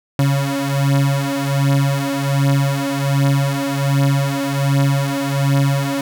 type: beating tone pair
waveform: 35% pulse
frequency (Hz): 138.4 / 139.7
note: C#3 / C#3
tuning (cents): -2 / +14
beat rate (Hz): 1.3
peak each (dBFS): -16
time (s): 0.19-6.01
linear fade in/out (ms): 2
effects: none